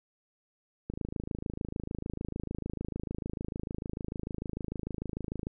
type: click train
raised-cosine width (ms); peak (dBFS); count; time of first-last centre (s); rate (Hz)
3; -22; 123; 0.9-5.469; 26.7
effects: none